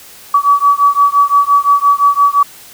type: beating tone pair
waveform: sine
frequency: 1139 / 1144.8 Hz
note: C#6 / D6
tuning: +47 / -45 cents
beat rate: 5.8 Hz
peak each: -10 dBFS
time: 0.34-2.43 s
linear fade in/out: 5 ms
effects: white hiss -37 dBFS RMS until 2.73 s